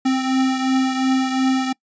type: beating tone pair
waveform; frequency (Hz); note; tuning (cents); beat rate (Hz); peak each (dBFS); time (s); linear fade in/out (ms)
square; 261.6 / 264.4; C4 / C4; 0 / +18; 2.8; -18 / -25; 0.05-1.73; 10
effects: noise-tail reverb RT60 0.1 s tail -25 dB re dry + resampled to 16000 Hz